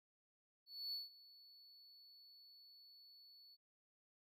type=tone with ADSR envelope; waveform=triangle; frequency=4435 Hz; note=C#8; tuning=in tune; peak=-40 dBFS; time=0.66-3.57 s; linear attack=270 ms; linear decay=160 ms; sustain=-20 dB; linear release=35 ms; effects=none